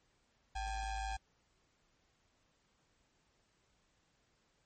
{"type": "ring-modulated tone", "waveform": "square", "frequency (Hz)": 413.6, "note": "G#4", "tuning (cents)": -7, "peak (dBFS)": -35, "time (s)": [0.55, 1.17], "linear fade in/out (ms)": 10, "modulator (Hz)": 361, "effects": ["pink hiss -75 dBFS RMS until 4.65 s", "MP3 32 kbps"]}